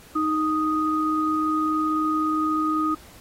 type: tone pair together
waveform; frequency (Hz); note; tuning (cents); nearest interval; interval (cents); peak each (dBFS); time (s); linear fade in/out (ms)
sine; 311.1 / 1244.5; D#4 / D#6; 0 / 0; 2 octaves; 2400; -23; 0.15-2.95; 10
effects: pink hiss -49 dBFS RMS until 3.2 s + AAC 48 kbps